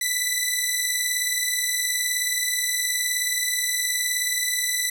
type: beating tone pair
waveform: 10% pulse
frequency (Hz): 1977 / 1996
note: B6 / B6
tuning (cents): +1 / +18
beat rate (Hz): 19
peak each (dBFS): -16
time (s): 0.01-4.9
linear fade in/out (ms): 5
effects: none